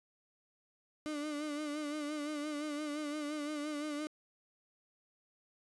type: tone with vibrato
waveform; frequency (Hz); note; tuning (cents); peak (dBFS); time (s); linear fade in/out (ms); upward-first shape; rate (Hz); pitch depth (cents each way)
35% pulse; 298; D4; +25; -35; 1.06-4.07; 0; sine; 5.8; 53
effects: resampled to 24000 Hz